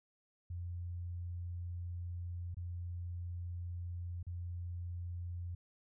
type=tone with dropouts; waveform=sine; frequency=87.5 Hz; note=F2; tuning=4 cents sharp; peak=-39 dBFS; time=0.5-5.55 s; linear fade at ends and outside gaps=5 ms; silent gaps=2.545-2.568 / 4.229-4.267 s; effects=none